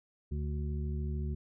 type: harmonic tone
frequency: 73.5 Hz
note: D2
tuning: 2 cents sharp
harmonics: 1 / 2 / 3 / 5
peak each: -33 / -39 / -43 / -47 dBFS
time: 0.31-1.35 s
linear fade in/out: 10 ms
effects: none